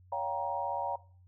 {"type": "chord", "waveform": "sine", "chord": "G half-diminished seventh", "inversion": "second", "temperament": "just", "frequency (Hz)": [564.5, 705.6, 784, 940.8], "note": ["Db5", "F5", "G5", "Bb5"], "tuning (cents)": [31, 18, 0, 16], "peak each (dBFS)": [-38, -39, -37, -34], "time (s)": [0.12, 0.96], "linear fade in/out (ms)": 5, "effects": ["noise-tail reverb RT60 0.4 s tail -18 dB re dry", "added 91 Hz sine -56 dBFS peak until 1.27 s"]}